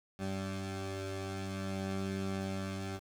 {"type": "tone pair together", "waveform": "20% pulse", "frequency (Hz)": [96.47, 193.4], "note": ["G2", "G3"], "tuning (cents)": [-27, -23], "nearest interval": "octave", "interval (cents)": 1204, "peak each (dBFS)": [-33, -34], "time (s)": [0.18, 3], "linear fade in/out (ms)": 50, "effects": ["low-pass 9000 Hz 12 dB/octave", "9-bit"]}